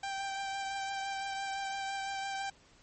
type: tone with vibrato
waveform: sawtooth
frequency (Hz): 784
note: G5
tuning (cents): 0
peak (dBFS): -31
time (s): 0.03-2.5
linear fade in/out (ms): 5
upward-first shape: sine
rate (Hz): 5.9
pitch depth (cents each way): 14
effects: pink hiss -62 dBFS RMS until 2.82 s + MP3 32 kbps